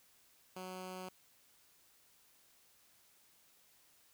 10% pulse tone, 185 Hz, F#3, in tune, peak -36 dBFS, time 0.56-1.09 s, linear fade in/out 5 ms, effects white hiss -68 dBFS RMS until 4.13 s

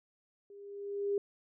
sine tone with level ramp, 403 Hz, G4, 48 cents sharp, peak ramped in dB -50 to -27 dBFS, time 0.5-1.18 s, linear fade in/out 2 ms, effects none

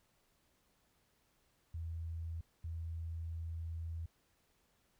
sine tone bursts at uneven times, 82.41 Hz, E2, in tune, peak -39 dBFS, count 2, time 1.74-2.41 / 2.64-4.06 s, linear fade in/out 5 ms, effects pink hiss -75 dBFS RMS until 4.99 s

